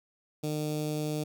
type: tone with notch filter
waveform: 15% pulse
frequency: 151.8 Hz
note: D#3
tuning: 42 cents flat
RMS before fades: -32 dBFS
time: 0.43-1.24 s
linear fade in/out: 10 ms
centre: 1600 Hz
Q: 0.55
effects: none

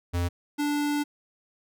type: tone pair in turn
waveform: square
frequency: 87.31 / 292.5 Hz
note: F2 / D4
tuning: 0 / -7 cents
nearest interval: octave + major sixth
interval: 2093 cents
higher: second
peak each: -25 dBFS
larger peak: neither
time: 0.13-0.29 / 0.58-1.04 s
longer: second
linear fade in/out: 20 ms
effects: none

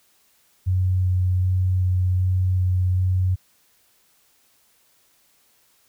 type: tone with vibrato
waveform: sine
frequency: 92 Hz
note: F#2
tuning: 9 cents flat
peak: -17 dBFS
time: 0.66-3.36 s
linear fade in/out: 20 ms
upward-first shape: square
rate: 1.3 Hz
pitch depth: 8 cents each way
effects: white hiss -61 dBFS RMS until 5.88 s

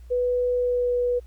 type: tone with pitch glide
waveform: sine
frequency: 493.9 to 489.6 Hz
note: B4 to B4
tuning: 0 to -15 cents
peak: -20 dBFS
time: 0.1-1.2 s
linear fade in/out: 20 ms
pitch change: -15 cents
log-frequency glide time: 0.54-0.94 s
effects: added 60 Hz sine -41 dBFS peak until 1.26 s + pink hiss -63 dBFS RMS until 1.26 s

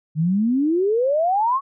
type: exponential sweep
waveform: sine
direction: up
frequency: 149 to 1129 Hz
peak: -16 dBFS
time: 0.15-1.61 s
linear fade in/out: 50 ms
effects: none

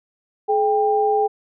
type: tone pair together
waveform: sine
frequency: 425.6 / 794 Hz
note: G#4 / G5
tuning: +42 / +22 cents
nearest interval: major seventh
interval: 1080 cents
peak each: -18 dBFS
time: 0.48-1.28 s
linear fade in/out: 20 ms
effects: none

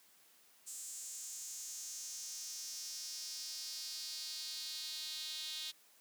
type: tone with high-pass filter sweep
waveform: sawtooth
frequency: 311.1 Hz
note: D#4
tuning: in tune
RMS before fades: -45 dBFS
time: 0.66-5.72 s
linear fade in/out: 20 ms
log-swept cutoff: 7600 to 3700 Hz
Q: 3.7
effects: white hiss -66 dBFS RMS until 6 s + high-pass 200 Hz 12 dB/octave

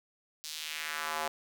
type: tone with high-pass filter sweep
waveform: square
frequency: 77.78 Hz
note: D#2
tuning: in tune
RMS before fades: -37 dBFS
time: 0.44-1.28 s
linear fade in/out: 0 ms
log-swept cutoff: 4800 to 720 Hz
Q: 1.6
effects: none

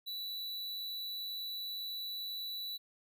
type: tone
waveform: square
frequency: 3951 Hz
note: B7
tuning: in tune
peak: -39 dBFS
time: 0.06-2.78 s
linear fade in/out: 20 ms
effects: none

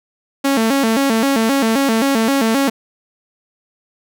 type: tone with vibrato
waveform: sawtooth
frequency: 248.4 Hz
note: B3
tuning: 10 cents sharp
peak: -9 dBFS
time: 0.44-2.7 s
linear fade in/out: 10 ms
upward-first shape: square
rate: 3.8 Hz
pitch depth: 180 cents each way
effects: none

